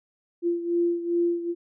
sine beating tone pair, 343.5 / 346 Hz, F4 / F4, -29 / -16 cents, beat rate 2.5 Hz, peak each -23 / -28 dBFS, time 0.42-1.55 s, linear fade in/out 50 ms, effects none

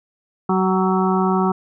harmonic tone with a mistuned harmonic, 187.8 Hz, F#3, 26 cents sharp, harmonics 1 / 2 / 4 / 5 / 6 / 7, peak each -18 / -21 / -24 / -25 / -26 / -26 dBFS, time 0.49-1.52 s, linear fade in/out 5 ms, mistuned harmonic 5, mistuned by -18 cents, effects none

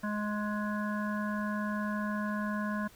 harmonic tone, 209.3 Hz, G#3, 14 cents sharp, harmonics 1 / 3 / 5 / 7 / 8, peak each -32 / -41 / -39 / -42 / -42 dBFS, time 0.03-2.88 s, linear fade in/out 10 ms, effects pink hiss -57 dBFS RMS until 2.95 s

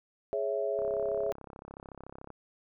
sine chord, C# minor, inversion second, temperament equal with one note detuned, 418 / 554.4 / 659.3 Hz, G#4 / C#5 / E5, +11 / 0 / 0 cents, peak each -33 dBFS, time 0.33-1.32 s, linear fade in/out 0 ms
click train, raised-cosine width 1 ms, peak -31 dBFS, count 52, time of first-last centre 0.79-2.303 s, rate 33.7 Hz
effects none

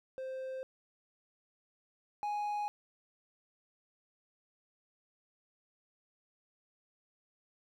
triangle tone pair in turn, 523.3 / 830.7 Hz, C5 / G#5, 0 / 0 cents, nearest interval minor sixth, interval 800 cents, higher second, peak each -36 / -31 dBFS, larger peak second, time 0.18-0.63 / 2.23-2.68 s, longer neither, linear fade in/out 0 ms, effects none

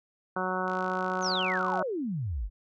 harmonic tone, 185 Hz, F#3, in tune, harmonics 1 / 2 / 3 / 4 / 5 / 6 / 7 / 8, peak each -36 / -36 / -36 / -36 / -36 / -36 / -36 / -36 dBFS, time 0.36-1.83 s, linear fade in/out 5 ms
click train, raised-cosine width 0.2 ms, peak -30 dBFS, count 62, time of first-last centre 0.68-1.793 s, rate 54.8 Hz
sine exponential sweep, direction down, 6690 to 41.73 Hz, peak -29 dBFS, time 1.21-2.5 s, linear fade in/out 50 ms
effects none

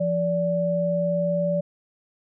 sine tone pair together, 172.2 / 580.6 Hz, F3 / D5, -24 / -20 cents, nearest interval octave + major sixth, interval 2104 cents, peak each -25 / -22 dBFS, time 0-1.61 s, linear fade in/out 10 ms, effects none

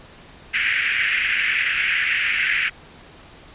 white band-pass noise, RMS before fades -21 dBFS, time 0.53-2.7 s, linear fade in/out 20 ms, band 1600 to 2700 Hz, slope 48 dB/octave, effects pink hiss -45 dBFS RMS until 3.54 s + resampled to 8000 Hz

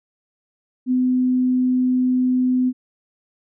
sine tone, 253.4 Hz, B3, 45 cents sharp, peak -15 dBFS, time 0.86-2.73 s, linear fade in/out 50 ms, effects none

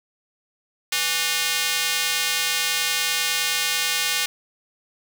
square tone with high-pass filter, 164.81 Hz, E3, in tune, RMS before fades -23 dBFS, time 0.92-4.26 s, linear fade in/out 5 ms, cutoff 2500 Hz, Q 0.94, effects none

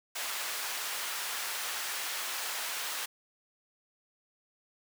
pink high-pass noise, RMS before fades -36 dBFS, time 0.15-3.06 s, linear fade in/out 10 ms, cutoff 1100 Hz, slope 12 dB/octave, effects none

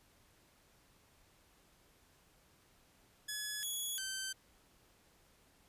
10% pulse tone with pitch steps, 1698 / 3367 / 1547 Hz, G#6 / G#7 / G6, +38 / +23 / -23 cents, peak -30 dBFS, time 3.28-4.33 s, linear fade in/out 10 ms, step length 350 ms, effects pink hiss -68 dBFS RMS until 5.68 s + resampled to 32000 Hz

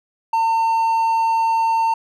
triangle tone, 905 Hz, A5, 48 cents sharp, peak -13 dBFS, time 0.33-1.94 s, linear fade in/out 5 ms, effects none

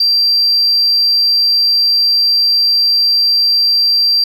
sine tone, 4713 Hz, D8, 5 cents sharp, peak -7 dBFS, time 0-4.24 s, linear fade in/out 5 ms, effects tanh soft clip ceiling -6 dBFS

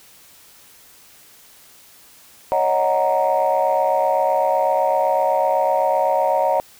sine chord, D# minor seventh, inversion third, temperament equal, 554.4 / 622.3 / 740 / 932.3 Hz, C#5 / D#5 / F#5 / A#5, 0 / 0 / 0 / 0 cents, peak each -20 dBFS, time 2.52-6.6 s, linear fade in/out 0 ms, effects tanh soft clip ceiling -8 dBFS + white hiss -48 dBFS RMS until 6.79 s

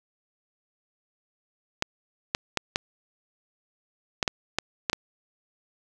clicks, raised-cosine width 0.2 ms, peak -6 dBFS, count 9, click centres 1.824 / 2.349 / 2.573 / 2.759 / 4.228 / 4.278 / 4.586 / 4.898 / 4.931 s, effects none

